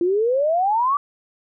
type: exponential sweep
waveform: sine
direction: up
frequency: 337.6 to 1174.7 Hz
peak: -16 dBFS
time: 0.01-0.97 s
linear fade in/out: 2 ms
effects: none